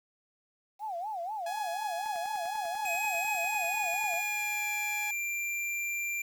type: tone with vibrato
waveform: sine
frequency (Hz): 770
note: G5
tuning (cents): -31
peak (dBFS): -33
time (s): 0.79-4.23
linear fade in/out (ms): 50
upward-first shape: sine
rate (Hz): 4.1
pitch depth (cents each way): 230
type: tone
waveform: sawtooth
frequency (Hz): 839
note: G#5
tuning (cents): +17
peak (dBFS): -33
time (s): 1.46-5.11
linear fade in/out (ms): 5
type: click train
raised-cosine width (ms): 0.5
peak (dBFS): -36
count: 22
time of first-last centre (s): 2.06-4.139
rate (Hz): 10.1
type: tone with pitch glide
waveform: square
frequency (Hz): 2525 to 2370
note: D#7 to D7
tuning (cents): +25 to +15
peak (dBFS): -32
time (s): 2.85-6.22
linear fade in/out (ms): 5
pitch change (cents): -110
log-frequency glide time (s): 3.38-4.66
effects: 10-bit